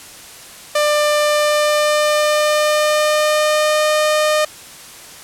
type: tone with pitch glide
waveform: sawtooth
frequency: 596 to 610.3 Hz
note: D5 to D#5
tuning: +25 to -34 cents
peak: -9 dBFS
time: 0.75-4.45 s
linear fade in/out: 5 ms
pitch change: +41 cents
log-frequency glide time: 1.21-3.85 s
effects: white hiss -37 dBFS RMS until 5.23 s + low-pass 11000 Hz 12 dB/octave